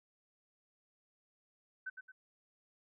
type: tone with echo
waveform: sine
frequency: 1522 Hz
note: F#6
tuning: 48 cents sharp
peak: -38 dBFS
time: 1.86-1.9 s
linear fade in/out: 10 ms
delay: 110 ms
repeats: 2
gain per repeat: -7 dB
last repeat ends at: 2.12 s
effects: none